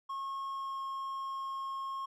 triangle tone with pitch glide, 1087 to 1080.1 Hz, C#6 to C#6, -34 to -45 cents, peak -34 dBFS, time 0.09-2.06 s, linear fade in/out 10 ms, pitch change -11 cents, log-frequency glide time 0.5-0.84 s, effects none

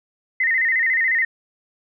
sine tone with vibrato, 1941 Hz, B6, 31 cents flat, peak -16 dBFS, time 0.4-1.25 s, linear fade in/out 5 ms, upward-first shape square, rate 14 Hz, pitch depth 87 cents each way, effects none

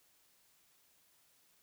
silence, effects white hiss -70 dBFS RMS until 1.62 s

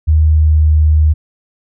sine tone with pitch glide, 77.78 to 77.02 Hz, D#2 to D#2, 0 to -17 cents, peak -6 dBFS, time 0.07-1.14 s, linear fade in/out 20 ms, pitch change -17 cents, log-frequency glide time 0.21-0.7 s, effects none

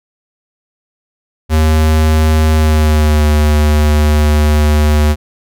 square tone with pitch glide, 78.2 to 75.23 Hz, D#2 to D2, +9 to +42 cents, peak -8 dBFS, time 1.49-5.16 s, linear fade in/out 50 ms, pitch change -67 cents, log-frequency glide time 2.54-3.28 s, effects none

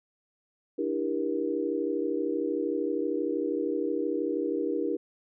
sine chord, E half-diminished seventh, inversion third, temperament just, 296.7 / 329.6 / 395.6 / 474.7 Hz, D4 / E4 / G4 / Bb4, +18 / 0 / +16 / +31 cents, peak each -32 dBFS, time 0.78-4.97 s, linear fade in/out 10 ms, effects none

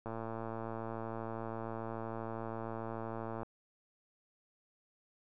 click train, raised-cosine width 1 ms, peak -27 dBFS, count 382, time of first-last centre 0.06-3.432 s, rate 113 Hz, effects none

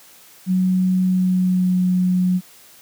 sine tone with pitch glide, 185 to 182.35 Hz, F#3 to F#3, 0 to -25 cents, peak -14 dBFS, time 0.46-2.41 s, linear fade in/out 50 ms, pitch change -25 cents, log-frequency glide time 1.02-1.81 s, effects white hiss -47 dBFS RMS until 2.81 s + high-pass 100 Hz 12 dB/octave

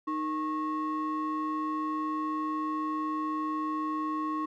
triangle ring-modulated tone, 392 Hz, G4, in tune, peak -24 dBFS, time 0.07-4.46 s, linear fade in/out 10 ms, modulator 701 Hz, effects none

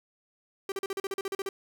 45% pulse tone bursts, 390 Hz, G4, 9 cents flat, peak -30 dBFS, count 12, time 0.69-1.49 s, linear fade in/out 2 ms, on 30 ms, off 40 ms, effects none

